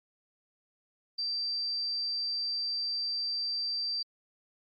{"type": "tone", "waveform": "sine", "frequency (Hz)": 4686, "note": "D8", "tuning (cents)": -5, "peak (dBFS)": -30, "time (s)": [1.18, 4.03], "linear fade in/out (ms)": 10, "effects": ["Opus 48 kbps"]}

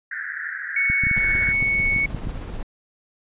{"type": "band-pass noise", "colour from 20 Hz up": "pink", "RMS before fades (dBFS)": -30, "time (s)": [0.11, 1.53], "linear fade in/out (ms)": 5, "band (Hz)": [1500, 1900], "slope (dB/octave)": 96}
{"type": "tone", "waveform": "sine", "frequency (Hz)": 2217, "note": "C#7", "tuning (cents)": 0, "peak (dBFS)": -18, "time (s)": [0.76, 2.06], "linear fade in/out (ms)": 5}
{"type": "clicks", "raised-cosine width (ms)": 5, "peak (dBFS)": -15, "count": 12, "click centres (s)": [0.9, 1.037, 1.069, 1.113, 1.178, 1.351, 1.489, 1.626, 1.799, 1.963, 2.147, 2.272]}
{"type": "noise with tremolo", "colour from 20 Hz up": "brown", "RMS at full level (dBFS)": -29, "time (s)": [1.16, 2.63], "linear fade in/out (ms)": 5, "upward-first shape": "square", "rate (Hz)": 16, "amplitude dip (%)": 30}
{"effects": ["resampled to 8000 Hz"]}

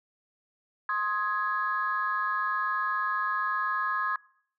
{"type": "tone cluster", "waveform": "sine", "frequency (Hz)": [1057, 1256, 1668], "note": ["C6", "D#6", "G#6"], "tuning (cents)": [17, 16, 7], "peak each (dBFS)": -30, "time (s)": [0.89, 4.16], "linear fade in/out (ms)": 2, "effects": ["noise-tail reverb RT60 0.6 s tail -22 dB re dry", "tanh soft clip ceiling -17 dBFS"]}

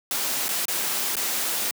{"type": "noise with dropouts", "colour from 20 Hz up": "white", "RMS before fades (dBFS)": -26, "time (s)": [0.11, 1.71], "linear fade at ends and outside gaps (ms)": 1, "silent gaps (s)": [[0.483, 0.49], [0.654, 0.682], [1.155, 1.167]], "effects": ["high-pass 200 Hz 12 dB/octave"]}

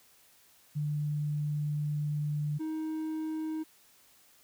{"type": "tone pair in turn", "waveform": ["sine", "triangle"], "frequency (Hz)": [148.5, 314.7], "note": ["D3", "D#4"], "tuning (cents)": [20, 20], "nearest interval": "octave + minor second", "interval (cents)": 1300, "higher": "second", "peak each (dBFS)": [-29, -30], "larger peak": "first", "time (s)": [[0.75, 2.59], [2.59, 3.64]], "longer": "first", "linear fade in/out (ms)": 20, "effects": ["white hiss -62 dBFS RMS until 4.43 s"]}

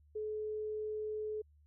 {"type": "tone", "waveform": "sine", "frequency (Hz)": 428.3, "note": "A4", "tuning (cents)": -47, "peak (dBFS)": -36, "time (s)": [0.15, 1.42], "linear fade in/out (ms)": 10, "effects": ["added 74 Hz sine -62 dBFS peak until 1.66 s"]}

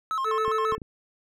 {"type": "tone with vibrato", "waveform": "triangle", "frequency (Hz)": 1174.7, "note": "D6", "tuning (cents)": 0, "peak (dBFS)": -23, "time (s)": [0.11, 0.75], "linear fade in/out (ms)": 0, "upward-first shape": "square", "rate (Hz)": 7.4, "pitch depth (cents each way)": 170}
{"type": "harmonic tone", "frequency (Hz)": 440, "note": "A4", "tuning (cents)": 0, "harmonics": [1, 3, 4, 5, 6], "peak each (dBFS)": [-26, -39, -40, -47, -49], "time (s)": [0.24, 0.78], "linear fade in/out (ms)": 50}
{"type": "clicks", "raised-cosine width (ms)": 3, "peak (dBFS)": -25, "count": 4, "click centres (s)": [0.48, 0.724, 0.78, 0.818]}
{"effects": []}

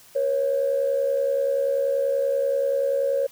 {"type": "tone pair together", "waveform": "sine", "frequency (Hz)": [479.2, 549.6], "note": ["A#4", "C#5"], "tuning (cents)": [48, -15], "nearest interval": "major second", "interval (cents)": 237, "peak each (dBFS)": [-26, -20], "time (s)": [0.15, 3.27], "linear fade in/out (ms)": 10, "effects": ["tanh soft clip ceiling -13 dBFS", "white hiss -51 dBFS RMS until 3.31 s"]}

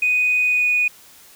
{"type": "tone with pitch glide", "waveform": "sine", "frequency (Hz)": [2489, 2475], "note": ["D#7", "D#7"], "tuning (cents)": [0, -10], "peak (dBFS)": -14, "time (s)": [0.02, 0.88], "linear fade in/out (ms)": 5, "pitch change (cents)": -10, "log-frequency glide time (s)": [0.43, 0.65], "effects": ["tanh soft clip ceiling -10 dBFS", "white hiss -47 dBFS RMS until 1.35 s"]}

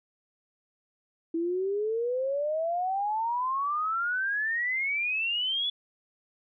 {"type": "exponential sweep", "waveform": "sine", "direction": "up", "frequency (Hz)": [325.2, 3454], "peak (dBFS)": -26, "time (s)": [1.34, 5.7], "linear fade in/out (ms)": 5, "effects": []}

